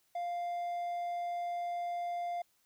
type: tone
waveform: triangle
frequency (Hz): 698.5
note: F5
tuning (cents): 0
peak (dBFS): -32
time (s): 0.15-2.42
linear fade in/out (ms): 5
effects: white hiss -73 dBFS RMS until 2.65 s